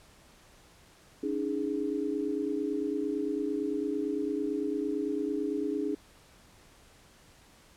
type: chord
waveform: sine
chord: C# suspended second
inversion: none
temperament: equal with one note detuned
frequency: 282.2 / 311.1 / 415.3 Hz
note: C#4 / D#4 / G#4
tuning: +31 / 0 / 0 cents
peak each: -33 dBFS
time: 1.23-5.95 s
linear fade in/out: 5 ms
effects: pink hiss -58 dBFS RMS until 7.76 s + low-pass 11000 Hz 12 dB/octave